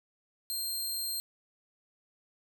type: tone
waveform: 15% pulse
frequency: 4186 Hz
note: C8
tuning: in tune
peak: -26 dBFS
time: 0.5-1.2 s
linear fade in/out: 0 ms
effects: 10-bit